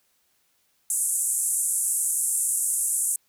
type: band-pass noise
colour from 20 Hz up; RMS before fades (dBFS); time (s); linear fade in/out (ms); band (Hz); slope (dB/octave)
pink; -25; 0.9-3.16; 2; 7900 to 11000; 48
effects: white hiss -68 dBFS RMS until 3.28 s